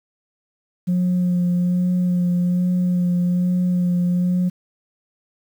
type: tone with vibrato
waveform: sine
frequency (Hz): 178.6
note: F3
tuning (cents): +39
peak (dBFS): -14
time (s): 0.87-4.5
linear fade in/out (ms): 20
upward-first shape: sine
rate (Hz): 1.2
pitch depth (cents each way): 18
effects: tanh soft clip ceiling -14 dBFS + 8-bit